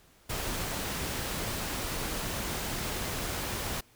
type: noise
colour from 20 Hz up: pink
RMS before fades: -34 dBFS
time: 0.29-3.81 s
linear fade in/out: 10 ms
effects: pink hiss -61 dBFS RMS until 3.95 s